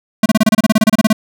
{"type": "tone bursts", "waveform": "square", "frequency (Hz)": 217.4, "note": "A3", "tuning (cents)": -21, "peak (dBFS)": -7, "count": 16, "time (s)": [0.23, 1.129], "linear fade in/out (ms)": 5, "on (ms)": 29, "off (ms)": 29, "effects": []}